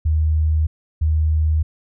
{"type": "tone pair in turn", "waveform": "sine", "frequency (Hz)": [78, 78], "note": ["D#2", "D#2"], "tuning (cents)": [5, 5], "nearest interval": "unison", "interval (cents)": 0, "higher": "neither", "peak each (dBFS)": -14, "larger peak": "neither", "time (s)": [[0.05, 0.67], [1.01, 1.63]], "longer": "neither", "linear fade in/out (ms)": 10, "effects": []}